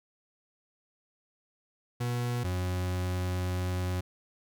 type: tone pair in turn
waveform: 40% pulse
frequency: 121.4 / 90.95 Hz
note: B2 / F#2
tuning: -29 / -29 cents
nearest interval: perfect fourth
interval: 500 cents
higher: first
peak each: -28 dBFS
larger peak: neither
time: 2-2.44 / 2.44-4.01 s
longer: second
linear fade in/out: 10 ms
effects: none